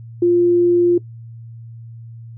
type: tone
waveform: sine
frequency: 349.2 Hz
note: F4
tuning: in tune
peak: -10 dBFS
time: 0.22-0.98 s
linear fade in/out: 5 ms
effects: noise-tail reverb RT60 0.1 s tail -19 dB re dry + added 115 Hz sine -33 dBFS peak until 2.37 s